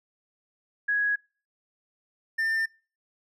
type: tone pair in turn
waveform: sine / triangle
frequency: 1665 / 1796.5 Hz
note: G#6 / A6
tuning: +4 / +36 cents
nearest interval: minor second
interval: 132 cents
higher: second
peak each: -22 dBFS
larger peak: neither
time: 0.88-1.16 / 2.38-2.66 s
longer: neither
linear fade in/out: 10 ms
effects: noise-tail reverb RT60 0.4 s tail -26 dB re dry